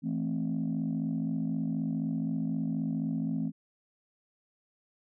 sine chord, A minor, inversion second, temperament just, 165 / 220 / 264 Hz, E3 / A3 / C4, +2 / 0 / +16 cents, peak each -32 dBFS, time 0.02-3.52 s, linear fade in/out 50 ms, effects tanh soft clip ceiling -23 dBFS

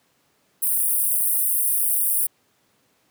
pink high-pass noise, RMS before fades -21 dBFS, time 0.62-2.27 s, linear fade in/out 10 ms, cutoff 9000 Hz, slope 96 dB/octave, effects pink hiss -64 dBFS RMS until 3.1 s + high-pass 150 Hz 12 dB/octave

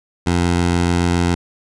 15% pulse tone, 87.1 Hz, F2, 4 cents flat, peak -8 dBFS, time 0.26-1.35 s, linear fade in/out 10 ms, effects resampled to 22050 Hz

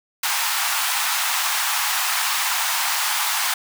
pink high-pass noise, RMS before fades -22 dBFS, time 0.23-3.54 s, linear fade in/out 5 ms, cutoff 800 Hz, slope 48 dB/octave, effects none

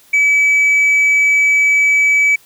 sine tone, 2291 Hz, D7, 44 cents flat, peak -6 dBFS, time 0.13-2.36 s, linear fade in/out 10 ms, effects tanh soft clip ceiling -8 dBFS + white hiss -48 dBFS RMS until 2.45 s

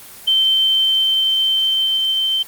sine tone with level ramp, 3105 Hz, G7, 17 cents flat, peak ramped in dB -11 to -15 dBFS, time 0.27-2.43 s, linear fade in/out 10 ms, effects white hiss -38 dBFS RMS until 2.47 s + Opus 24 kbps

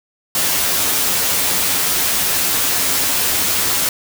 white noise with comb filter, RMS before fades -17 dBFS, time 0.35-3.89 s, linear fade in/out 2 ms, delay 11 ms, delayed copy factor +0.65, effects none

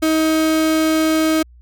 35% pulse tone, 316.4 Hz, D#4, 29 cents sharp, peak -12 dBFS, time 0.02-1.43 s, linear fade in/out 10 ms, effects added 60 Hz sine -42 dBFS peak until 1.61 s

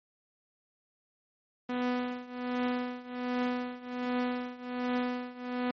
sawtooth tone with tremolo, 248 Hz, B3, 7 cents sharp, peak -23 dBFS, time 1.69-5.71 s, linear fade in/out 5 ms, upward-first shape triangle, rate 1.3 Hz, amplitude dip 90%, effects low-pass 3000 Hz 12 dB/octave + MP3 32 kbps

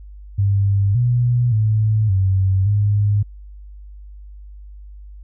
sine tone with pitch steps, 99.5 / 121.7 / 108.2 / 95.4 / 102.9 Hz, G2 / B2 / A2 / G2 / G#2, +26 / -25 / -29 / -47 / -16 cents, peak -13 dBFS, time 0.38-3.23 s, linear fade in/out 10 ms, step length 570 ms, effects added 50 Hz sine -35 dBFS peak until 5.23 s

